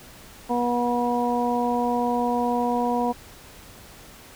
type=harmonic tone; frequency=242 Hz; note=B3; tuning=35 cents flat; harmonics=1 / 2 / 3 / 4; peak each=-25 / -27 / -26 / -27 dBFS; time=0.49-3.13 s; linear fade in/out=20 ms; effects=pink hiss -46 dBFS RMS until 4.35 s